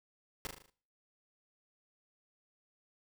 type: noise with echo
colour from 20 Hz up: pink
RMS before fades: -39 dBFS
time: 0.45-0.47 s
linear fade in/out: 0 ms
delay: 38 ms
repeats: 6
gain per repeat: -5 dB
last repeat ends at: 0.698 s
effects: noise-tail reverb RT60 0.5 s tail -21 dB re dry